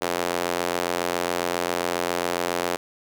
square tone with high-pass filter, 43.67 Hz, F1, 1 cent sharp, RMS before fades -26 dBFS, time 0.01-2.77 s, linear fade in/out 10 ms, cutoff 470 Hz, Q 1.1, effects none

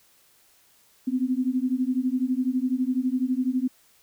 sine beating tone pair, 250 / 262 Hz, B3 / C4, +21 / +2 cents, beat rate 12 Hz, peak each -25 dBFS, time 1.07-3.68 s, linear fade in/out 10 ms, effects white hiss -60 dBFS RMS until 4.02 s

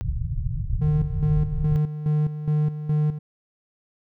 pink low-pass noise, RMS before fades -26 dBFS, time 0.01-1.76 s, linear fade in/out 0 ms, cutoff 160 Hz, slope 96 dB/octave
triangle tone with tremolo, 151.2 Hz, D#3, 49 cents flat, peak -16 dBFS, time 0.81-3.19 s, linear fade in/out 10 ms, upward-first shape square, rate 2.4 Hz, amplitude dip 70%
effects none

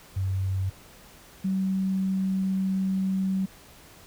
sine tone pair in turn, 95.3 / 190.6 Hz, G2 / G3, -48 / -48 cents, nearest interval octave, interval 1200 cents, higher second, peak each -24 / -23 dBFS, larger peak second, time 0.16-0.7 / 1.44-3.46 s, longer second, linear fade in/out 10 ms, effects pink hiss -51 dBFS RMS until 4.06 s

